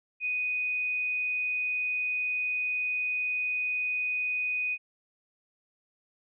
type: tone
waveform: sine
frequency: 2489 Hz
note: D#7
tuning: in tune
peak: -27 dBFS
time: 0.2-4.78 s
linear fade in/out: 50 ms
effects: none